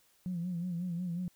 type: tone with vibrato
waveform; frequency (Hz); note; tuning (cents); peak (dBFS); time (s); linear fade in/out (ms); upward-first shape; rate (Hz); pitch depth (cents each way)
sine; 175.5; F3; +9; -32; 0.26-1.28; 0; sine; 5.5; 77
effects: tanh soft clip ceiling -28 dBFS + white hiss -68 dBFS RMS until 1.35 s

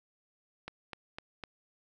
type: click train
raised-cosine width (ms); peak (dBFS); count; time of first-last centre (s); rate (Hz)
0.3; -24; 4; 0.68-1.438; 3.96
effects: none

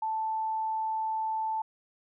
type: tone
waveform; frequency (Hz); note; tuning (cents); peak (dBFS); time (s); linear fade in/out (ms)
sine; 880; A5; 0; -28; 0.02-1.62; 5
effects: none

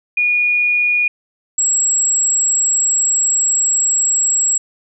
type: tone pair in turn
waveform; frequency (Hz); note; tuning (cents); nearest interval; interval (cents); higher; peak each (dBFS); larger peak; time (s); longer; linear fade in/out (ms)
sine; 2445 / 7664; D#7 / A#8; -31 / +47; octave + minor sixth; 1978; second; -12; neither; 0.17-1.08 / 1.58-4.58; second; 5
effects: none

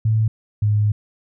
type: tone pair in turn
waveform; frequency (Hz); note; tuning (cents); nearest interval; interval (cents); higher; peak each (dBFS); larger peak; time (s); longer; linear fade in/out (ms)
sine; 110 / 105.03; A2 / G#2; 0 / +20; minor second; 80; first; -14; neither; 0.05-0.28 / 0.62-0.92; second; 5
effects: none

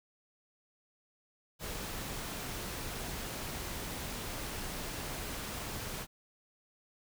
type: noise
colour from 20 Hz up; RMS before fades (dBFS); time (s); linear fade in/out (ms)
pink; -40; 1.59-6.07; 50
effects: none

